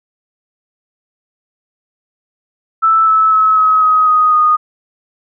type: tone with pitch steps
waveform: sine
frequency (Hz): 1318.5 / 1304.1 / 1289.9 / 1275.8 / 1261.9 / 1248.1 / 1234.5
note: E6 / E6 / E6 / D#6 / D#6 / D#6 / D#6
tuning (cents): 0 / -19 / -38 / +43 / +24 / +5 / -14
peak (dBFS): -7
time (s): 2.82-4.57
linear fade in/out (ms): 20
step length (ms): 250
effects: none